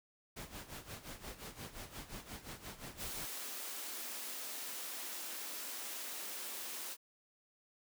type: noise with tremolo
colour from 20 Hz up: pink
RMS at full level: -46 dBFS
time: 0.36-3.26 s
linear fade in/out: 10 ms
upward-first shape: sine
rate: 5.7 Hz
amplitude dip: 75%
type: high-pass noise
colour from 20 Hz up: white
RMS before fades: -44 dBFS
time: 2.97-6.97 s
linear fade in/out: 50 ms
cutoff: 220 Hz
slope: 48 dB/octave
effects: none